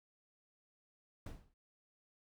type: noise with exponential decay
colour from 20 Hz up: brown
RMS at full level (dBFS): -40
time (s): 1.26-1.54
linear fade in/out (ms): 5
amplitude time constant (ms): 60
effects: none